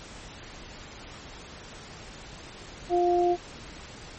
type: tone pair together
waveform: sine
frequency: 351.8 / 703.6 Hz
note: F4 / F5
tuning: +13 / +13 cents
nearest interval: octave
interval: 1200 cents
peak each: -22 / -24 dBFS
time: 2.89-3.37 s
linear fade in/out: 50 ms
effects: pink hiss -44 dBFS RMS until 4.18 s + MP3 32 kbps